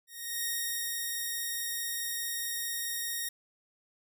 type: tone with ADSR envelope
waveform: 5% pulse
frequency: 1864.7 Hz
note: A#6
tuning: in tune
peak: -20 dBFS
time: 0.07-3.29 s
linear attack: 370 ms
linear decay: 500 ms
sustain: -2 dB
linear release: 7 ms
effects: none